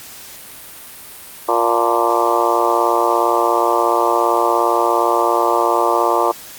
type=harmonic tone with a mistuned harmonic; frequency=117.2 Hz; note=A#2; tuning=10 cents sharp; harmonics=3 / 4 / 5 / 6 / 7 / 8 / 9 / 10; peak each=-21 / -21 / -21 / -21 / -21 / -21 / -21 / -21 dBFS; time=1.48-6.32 s; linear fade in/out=10 ms; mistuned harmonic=7; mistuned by=+78 cents; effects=white hiss -36 dBFS RMS until 6.58 s + Opus 48 kbps